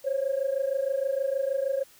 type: tone pair together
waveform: sine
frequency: 528 / 554.4 Hz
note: C5 / C#5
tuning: +16 / 0 cents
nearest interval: minor second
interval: 84 cents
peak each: -27 / -26 dBFS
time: 0.04-1.84 s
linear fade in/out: 20 ms
effects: tanh soft clip ceiling -19 dBFS + white hiss -56 dBFS RMS until 1.99 s